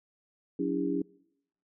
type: tone cluster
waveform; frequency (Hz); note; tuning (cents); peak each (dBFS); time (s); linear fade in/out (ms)
sine; 182.8 / 281.7 / 326.6 / 403.8; F#3 / C#4 / E4 / G#4; -21 / +28 / -16 / -49; -36 / -30 / -33 / -34; 0.59-1.02; 5
effects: noise-tail reverb RT60 0.8 s tail -24 dB re dry